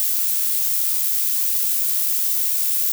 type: noise with amplitude modulation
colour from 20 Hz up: violet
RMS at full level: -19 dBFS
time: 0-2.92 s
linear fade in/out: 0 ms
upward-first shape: sine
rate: 78.7 Hz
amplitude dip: 25%
effects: none